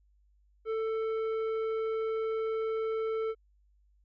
sine tone with tanh clipping, 443.4 Hz, A4, 13 cents sharp, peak -31 dBFS, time 0.65-3.35 s, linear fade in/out 50 ms, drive 10 dB, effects added 50 Hz sine -63 dBFS peak until 4.04 s

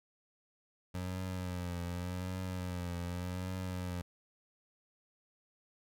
25% pulse tone with vibrato, 90 Hz, F#2, 47 cents flat, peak -33 dBFS, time 0.94-4.02 s, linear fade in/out 10 ms, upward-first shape triangle, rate 0.86 Hz, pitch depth 64 cents each way, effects none

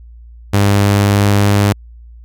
sawtooth tone with pitch glide, 100.8 to 101.56 Hz, G2 to G#2, +49 to -38 cents, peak -5 dBFS, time 0.53-1.73 s, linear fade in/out 10 ms, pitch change +13 cents, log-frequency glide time 0.78-1.31 s, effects added 58 Hz sine -34 dBFS peak until 2.24 s

